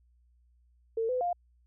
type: tone with pitch steps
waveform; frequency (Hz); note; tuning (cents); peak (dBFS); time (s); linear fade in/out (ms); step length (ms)
sine; 451.2 / 505 / 703; A4 / B4 / F5; +44 / +39 / +11; -27; 0.97-1.33; 5; 120
effects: added 60 Hz sine -62 dBFS peak until 1.66 s